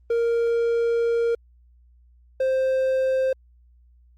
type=tone pair in turn; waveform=triangle; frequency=466.2 / 524.6 Hz; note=A#4 / C5; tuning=0 / +4 cents; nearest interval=major second; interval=204 cents; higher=second; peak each=-17 dBFS; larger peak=neither; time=0.1-1.35 / 2.4-3.33 s; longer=first; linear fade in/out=5 ms; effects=added 60 Hz sine -52 dBFS peak until 4.17 s + Opus 24 kbps